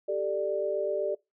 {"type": "chord", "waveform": "sine", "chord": "G suspended second", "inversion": "none", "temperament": "equal with one note detuned", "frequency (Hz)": [392, 440, 592.1], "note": ["G4", "A4", "D5"], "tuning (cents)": [0, 0, 14], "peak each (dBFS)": [-32, -33, -29], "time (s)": [0.08, 1.15], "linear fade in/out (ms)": 10, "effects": ["noise-tail reverb RT60 0.2 s tail -22 dB re dry"]}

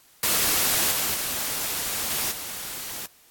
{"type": "noise with level steps", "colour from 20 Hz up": "white", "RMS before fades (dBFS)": [-22, -25, -28, -26, -34], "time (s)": [0.23, 3.06], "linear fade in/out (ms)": 2, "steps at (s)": [0.91, 1.14, 2.1, 2.31], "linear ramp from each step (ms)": 10, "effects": ["white hiss -56 dBFS RMS until 3.3 s", "AAC 64 kbps"]}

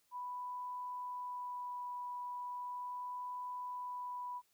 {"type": "tone with vibrato", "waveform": "sine", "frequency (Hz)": 987.8, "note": "B5", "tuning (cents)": 0, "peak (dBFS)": -40, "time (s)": [0.11, 4.42], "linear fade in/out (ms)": 50, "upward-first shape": "sine", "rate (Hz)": 0.37, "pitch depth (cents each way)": 8, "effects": ["white hiss -75 dBFS RMS until 4.53 s"]}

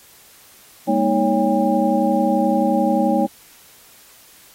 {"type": "tone cluster", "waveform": "sine", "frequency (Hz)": [203.6, 235, 313.2, 557, 802], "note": ["G#3", "A#3", "D#4", "C#5", "G5"], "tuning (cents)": [-34, 14, 11, 8, 39], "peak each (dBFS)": -21, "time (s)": [0.87, 3.27], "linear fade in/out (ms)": 20, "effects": ["white hiss -48 dBFS RMS until 4.54 s", "AAC 48 kbps"]}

